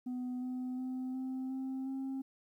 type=tone with pitch steps; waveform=sine; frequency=250 / 253.3 / 256.7 / 260.2 / 263.6 / 267.2 Hz; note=B3 / B3 / C4 / C4 / C4 / C4; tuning=+21 / +44 / -33 / -9 / +13 / +36 cents; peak=-33 dBFS; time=0.06-2.22 s; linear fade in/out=10 ms; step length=360 ms; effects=tanh soft clip ceiling -35 dBFS + 12-bit